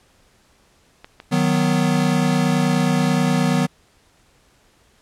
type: clicks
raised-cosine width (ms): 0.3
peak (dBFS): -21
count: 4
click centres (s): 1.045 / 1.201 / 1.558 / 2.113
type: chord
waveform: square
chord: B major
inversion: first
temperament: equal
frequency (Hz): 155.56 / 185 / 246.9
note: D#3 / F#3 / B3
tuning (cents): 0 / 0 / 0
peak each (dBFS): -21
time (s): 1.31-3.67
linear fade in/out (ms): 20
effects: pink hiss -57 dBFS RMS until 5.01 s + low-pass 10000 Hz 12 dB/octave